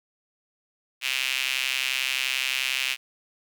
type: tone with high-pass filter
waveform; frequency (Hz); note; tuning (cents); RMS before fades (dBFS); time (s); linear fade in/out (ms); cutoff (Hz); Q
sawtooth; 131.4; C3; +8; -27; 1.01-2.97; 50; 2600; 3.6
effects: none